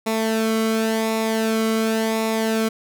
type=tone with flanger; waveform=sawtooth; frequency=222.1 Hz; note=A3; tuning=16 cents sharp; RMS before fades=-21 dBFS; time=0.06-2.69 s; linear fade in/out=10 ms; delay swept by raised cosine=0.64 to 1.16 ms; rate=0.92 Hz; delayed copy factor=-0.6; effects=none